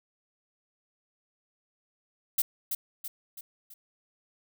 violet noise with echo, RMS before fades -25 dBFS, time 2.38-2.42 s, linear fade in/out 5 ms, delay 330 ms, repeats 4, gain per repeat -6 dB, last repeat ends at 3.74 s, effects none

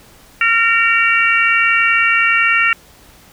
harmonic tone, 459 Hz, A#4, 27 cents flat, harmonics 3 / 4 / 5 / 6, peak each -16 / -16 / -16 / -16 dBFS, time 0.41-2.73 s, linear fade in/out 2 ms, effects pink hiss -45 dBFS RMS until 3.32 s

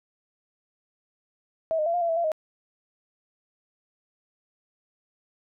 sine tone with pitch steps, 648 / 613 / 677 / 705 / 678 / 656 / 683 / 626 Hz, E5 / D#5 / E5 / F5 / E5 / E5 / F5 / D#5, -30 / -26 / +46 / +16 / +49 / -9 / -39 / +10 cents, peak -22 dBFS, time 1.71-2.318 s, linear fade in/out 0 ms, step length 76 ms, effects none

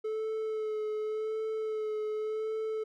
triangle tone with vibrato, 433.5 Hz, A4, 26 cents flat, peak -29 dBFS, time 0.04-2.84 s, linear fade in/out 10 ms, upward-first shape sine, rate 0.88 Hz, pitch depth 22 cents each way, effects none

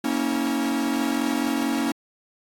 45% pulse chord, A# diminished, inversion none, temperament equal with one note detuned, 233.1 / 277.2 / 322.1 Hz, A#3 / C#4 / E4, 0 / 0 / -40 cents, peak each -27 / -25 / -28 dBFS, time 0.04-1.92 s, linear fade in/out 5 ms, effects AAC 64 kbps

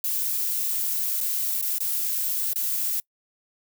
violet noise with dropouts, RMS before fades -26 dBFS, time 0.04-3 s, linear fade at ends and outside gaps 2 ms, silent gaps 1.206-1.21 / 1.614-1.624 / 1.784-1.804 / 2.533-2.558 s, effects noise-tail reverb RT60 0.1 s tail -25 dB re dry

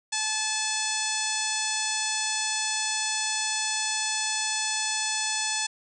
harmonic tone, 866 Hz, A5, 28 cents flat, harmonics 1 / 2 / 3 / 4 / 5 / 6 / 7 / 8 / 9 / 10, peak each -35 / -35 / -35 / -35 / -35 / -35 / -35 / -35 / -35 / -35 dBFS, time 0.12-5.67 s, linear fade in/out 10 ms, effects none

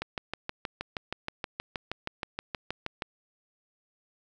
click train, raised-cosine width 0.3 ms, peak -16 dBFS, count 20, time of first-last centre 0.02-3.022 s, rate 6.33 Hz, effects none

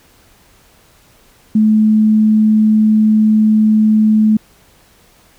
sine tone, 215.9 Hz, A3, 33 cents flat, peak -7 dBFS, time 1.55-4.37 s, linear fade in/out 5 ms, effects pink hiss -49 dBFS RMS until 5.38 s

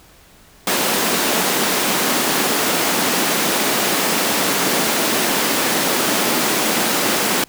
pink high-pass noise, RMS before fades -18 dBFS, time 0.67-7.44 s, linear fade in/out 2 ms, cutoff 200 Hz, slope 24 dB/octave, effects pink hiss -48 dBFS RMS until 7.48 s

